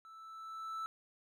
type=tone with level ramp; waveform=triangle; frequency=1318.5 Hz; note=E6; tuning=in tune; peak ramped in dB=-51 to -35 dBFS; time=0.05-0.86 s; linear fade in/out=0 ms; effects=none